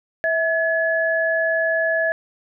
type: tone pair together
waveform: sine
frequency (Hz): 651 / 1702.2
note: E5 / G#6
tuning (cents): -22 / +42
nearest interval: octave + perfect fourth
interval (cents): 1664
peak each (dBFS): -20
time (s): 0.24-2.12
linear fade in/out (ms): 0
effects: none